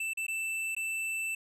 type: tone with dropouts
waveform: square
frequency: 2657 Hz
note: E7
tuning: 13 cents sharp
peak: -32 dBFS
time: 0-1.35 s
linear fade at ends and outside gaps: 5 ms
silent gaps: 0.135-0.172 / 0.267-0.281 / 0.75-0.765 s
effects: low-pass 12000 Hz 12 dB/octave